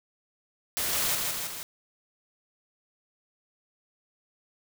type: noise with echo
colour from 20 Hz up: white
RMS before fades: -29 dBFS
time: 0.77-1.15 s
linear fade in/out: 0 ms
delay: 160 ms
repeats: 3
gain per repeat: -3 dB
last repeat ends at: 1.63 s
effects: none